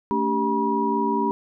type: tone cluster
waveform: sine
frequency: 221.8 / 285.9 / 391.9 / 964 Hz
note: A3 / D4 / G4 / B5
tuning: +14 / -46 / 0 / -42 cents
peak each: -26 / -27 / -26 / -23 dBFS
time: 0.11-1.31 s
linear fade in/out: 0 ms
effects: none